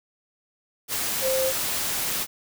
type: tone in noise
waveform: sine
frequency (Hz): 525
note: C5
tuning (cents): +6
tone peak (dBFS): -22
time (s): 1.21-1.53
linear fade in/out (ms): 50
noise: white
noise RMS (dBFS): -27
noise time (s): 0.88-2.27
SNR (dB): +2
effects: none